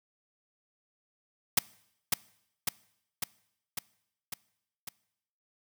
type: noise with echo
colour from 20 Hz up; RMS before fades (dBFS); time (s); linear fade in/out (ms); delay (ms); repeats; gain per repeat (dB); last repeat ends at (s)
white; -22; 1.57-1.59; 5; 550; 6; -3; 4.89
effects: noise-tail reverb RT60 0.8 s tail -22 dB re dry